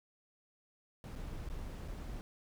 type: noise with dropouts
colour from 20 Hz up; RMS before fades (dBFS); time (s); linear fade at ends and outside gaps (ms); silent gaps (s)
brown; -43; 1.04-2.21; 0; 1.154-1.16 / 1.489-1.499 / 1.878-1.882
effects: none